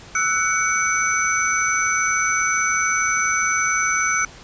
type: tone cluster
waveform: sine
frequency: 1317 / 1484 / 2255 / 6020 Hz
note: E6 / F#6 / C#7 / F#8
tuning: -2 / +5 / +29 / +29 cents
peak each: -23 dBFS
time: 0.15-4.25 s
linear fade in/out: 2 ms
effects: pink hiss -42 dBFS RMS until 4.43 s + resampled to 16000 Hz